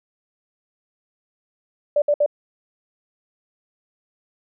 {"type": "tone bursts", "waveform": "sine", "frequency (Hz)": 586, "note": "D5", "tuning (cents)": -4, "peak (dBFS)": -14, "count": 3, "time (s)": [1.96, 2.262], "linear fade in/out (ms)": 5, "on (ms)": 60, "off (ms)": 61, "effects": []}